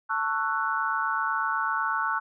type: chord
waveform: sine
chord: F# minor seventh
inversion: first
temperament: just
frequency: 888 / 1110 / 1332 / 1480 Hz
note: A5 / C#6 / E6 / F#6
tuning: +16 / +2 / +18 / 0 cents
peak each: -31 / -30 / -30 / -29 dBFS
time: 0.09-2.2 s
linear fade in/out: 20 ms
effects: none